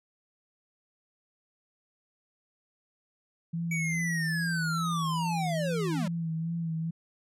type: tone with vibrato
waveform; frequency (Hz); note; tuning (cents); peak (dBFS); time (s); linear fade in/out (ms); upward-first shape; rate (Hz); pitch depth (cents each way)
sine; 164.81; E3; 0; -29; 3.53-6.91; 10; sine; 2.4; 41
type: linear sweep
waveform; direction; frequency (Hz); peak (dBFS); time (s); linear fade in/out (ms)
square; down; 2285 to 180.2; -31; 3.71-6.08; 5
effects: low-pass 11000 Hz 12 dB/octave